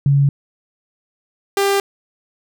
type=tone pair in turn; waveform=sine / sawtooth; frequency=140.4 / 397.1 Hz; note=C#3 / G4; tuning=+22 / +22 cents; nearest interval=octave + tritone; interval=1800 cents; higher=second; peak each=-10 dBFS; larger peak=neither; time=0.06-0.29 / 1.57-1.8 s; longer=neither; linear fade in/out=2 ms; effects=none